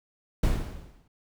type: noise with exponential decay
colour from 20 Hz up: brown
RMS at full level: -21 dBFS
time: 0.43-1.08 s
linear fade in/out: 5 ms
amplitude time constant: 140 ms
effects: none